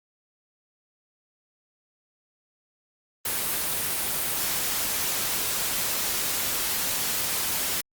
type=noise; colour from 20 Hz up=white; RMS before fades=-27 dBFS; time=3.25-7.81 s; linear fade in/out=5 ms; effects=Opus 32 kbps